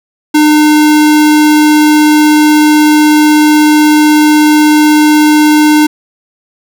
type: tone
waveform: square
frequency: 302.7 Hz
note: D#4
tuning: 48 cents flat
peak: -4 dBFS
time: 0.34-5.87 s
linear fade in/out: 10 ms
effects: none